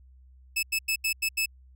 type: tone bursts at uneven times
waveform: sawtooth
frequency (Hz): 2610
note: E7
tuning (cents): -18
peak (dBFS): -21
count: 6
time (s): 0.56-0.63 / 0.72-0.79 / 0.88-0.96 / 1.04-1.13 / 1.22-1.29 / 1.37-1.46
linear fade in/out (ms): 10
effects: added 64 Hz sine -51 dBFS peak until 1.75 s